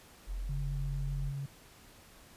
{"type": "tone", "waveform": "sine", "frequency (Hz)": 43.65, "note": "F1", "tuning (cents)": 0, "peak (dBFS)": -34, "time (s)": [0.26, 1.33], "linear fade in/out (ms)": 50}
{"type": "tone with pitch glide", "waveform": "sine", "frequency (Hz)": [140, 138.79], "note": ["C#3", "C#3"], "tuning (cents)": [18, 2], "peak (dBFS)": -35, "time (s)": [0.49, 1.46], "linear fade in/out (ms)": 5, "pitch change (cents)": -16, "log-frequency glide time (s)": [0.6, 0.7]}
{"effects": ["pink hiss -57 dBFS RMS until 2.36 s", "resampled to 32000 Hz"]}